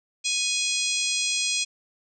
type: harmonic tone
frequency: 831 Hz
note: G#5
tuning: 1 cent sharp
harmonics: 3 / 4 / 5 / 6 / 7 / 8 / 9 / 10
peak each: -29 / -30 / -31 / -32 / -32 / -33 / -34 / -34 dBFS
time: 0.24-1.65 s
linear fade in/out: 20 ms
effects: none